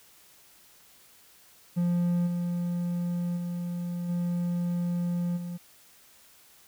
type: tone with level steps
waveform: triangle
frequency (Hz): 174.61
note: F3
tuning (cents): 0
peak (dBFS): -21 / -25 / -28 / -24 / -31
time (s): 1.76-5.58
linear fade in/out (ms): 20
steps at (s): 2.26 / 3.36 / 4.08 / 5.36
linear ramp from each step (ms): 20
effects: white hiss -57 dBFS RMS until 6.67 s

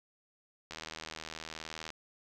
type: click train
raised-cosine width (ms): 0.2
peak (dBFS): -24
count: 96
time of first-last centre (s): 0.71-1.903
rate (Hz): 79.6
effects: none

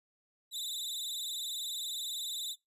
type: tone with vibrato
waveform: sawtooth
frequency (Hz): 3729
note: A#7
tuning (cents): 0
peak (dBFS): -33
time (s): 0.51-2.56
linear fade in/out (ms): 50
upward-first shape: sine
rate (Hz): 20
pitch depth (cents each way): 110
effects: noise-tail reverb RT60 0.2 s tail -25 dB re dry + resampled to 32000 Hz

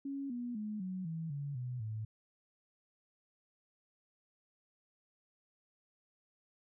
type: tone with pitch steps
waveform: sine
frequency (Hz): 276.7 / 242.3 / 212.1 / 185.74 / 162.64 / 142.4 / 124.69 / 109.18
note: C#4 / B3 / G#3 / F#3 / E3 / C#3 / B2 / A2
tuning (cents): -3 / -33 / +37 / +7 / -23 / +47 / +17 / -13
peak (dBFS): -37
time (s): 0.05-2.05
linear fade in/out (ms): 5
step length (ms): 250
effects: none

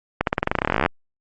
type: accelerating click train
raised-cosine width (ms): 0.5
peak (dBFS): -3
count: 23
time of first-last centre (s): 0.21-0.861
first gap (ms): 62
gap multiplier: 0.92
effects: Opus 48 kbps

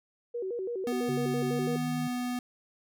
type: tone with vibrato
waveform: sine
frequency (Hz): 424.6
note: G#4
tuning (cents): +38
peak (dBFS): -31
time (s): 0.34-1.77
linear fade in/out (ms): 10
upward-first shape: square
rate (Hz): 6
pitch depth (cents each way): 200
type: tone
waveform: square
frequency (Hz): 246.9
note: B3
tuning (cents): 0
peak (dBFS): -31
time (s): 0.87-2.39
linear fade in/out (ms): 2
type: tone with pitch glide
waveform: sine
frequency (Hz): 141.6 to 156.21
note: C#3 to D#3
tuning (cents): +37 to +7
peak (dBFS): -33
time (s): 1.08-2.08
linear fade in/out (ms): 10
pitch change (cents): +170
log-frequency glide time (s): 1.49-1.7
effects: none

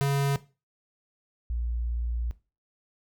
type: tone pair in turn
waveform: square / sine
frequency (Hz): 139.7 / 58.74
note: C#3 / A#1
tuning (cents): +14 / +14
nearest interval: octave + minor third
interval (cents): 1500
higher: first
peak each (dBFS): -23 / -27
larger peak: first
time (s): 0.01-0.36 / 1.5-2.31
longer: second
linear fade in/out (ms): 0
effects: noise-tail reverb RT60 0.3 s tail -17 dB re dry

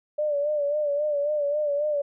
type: tone with vibrato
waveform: sine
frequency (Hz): 587.3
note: D5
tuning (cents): 0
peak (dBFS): -22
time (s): 0.18-2.02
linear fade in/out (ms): 10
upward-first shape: sine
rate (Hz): 3.7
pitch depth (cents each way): 58
effects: none

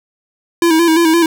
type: tone with vibrato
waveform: square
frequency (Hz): 329.6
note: E4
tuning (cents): 0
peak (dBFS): -9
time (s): 0.62-1.26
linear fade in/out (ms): 2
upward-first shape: square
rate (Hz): 5.8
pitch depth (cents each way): 53
effects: none

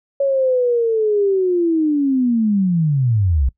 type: linear sweep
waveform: sine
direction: down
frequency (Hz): 559 to 59.3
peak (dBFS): -13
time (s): 0.2-3.49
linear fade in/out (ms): 5
effects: noise-tail reverb RT60 0.1 s tail -21 dB re dry

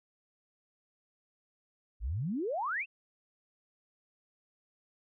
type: exponential sweep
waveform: sine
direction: up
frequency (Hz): 47.68 to 2786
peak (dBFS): -31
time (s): 2-2.86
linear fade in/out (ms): 50
effects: none

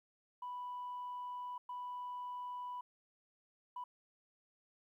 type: tone bursts at uneven times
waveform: sine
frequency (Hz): 987.8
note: B5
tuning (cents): 0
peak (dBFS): -40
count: 3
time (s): 0.42-1.58 / 1.69-2.81 / 3.76-3.84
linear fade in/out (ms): 5
effects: tanh soft clip ceiling -38 dBFS + 13-bit

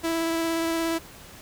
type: tone with vibrato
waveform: sawtooth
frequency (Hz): 329.6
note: E4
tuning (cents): 0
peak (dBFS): -20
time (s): 0.03-0.99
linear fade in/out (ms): 20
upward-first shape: square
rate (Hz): 17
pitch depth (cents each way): 9
effects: pink hiss -46 dBFS RMS until 1.41 s

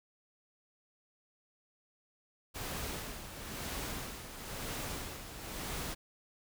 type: noise with tremolo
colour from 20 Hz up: pink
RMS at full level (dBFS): -39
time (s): 2.54-5.95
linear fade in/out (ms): 20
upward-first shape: sine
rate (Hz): 1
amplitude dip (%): 60
effects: none

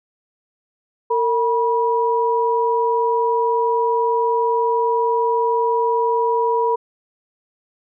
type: tone pair together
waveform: sine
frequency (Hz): 457.3 / 969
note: A#4 / B5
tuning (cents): -33 / -33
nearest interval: octave + minor second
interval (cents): 1300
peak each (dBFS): -18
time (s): 1.1-6.76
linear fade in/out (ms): 10
effects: none

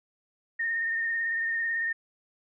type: tone with vibrato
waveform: sine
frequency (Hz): 1832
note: A#6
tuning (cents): -31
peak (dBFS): -26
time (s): 0.59-1.93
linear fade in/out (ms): 10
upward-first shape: triangle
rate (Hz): 18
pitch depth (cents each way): 37
effects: none

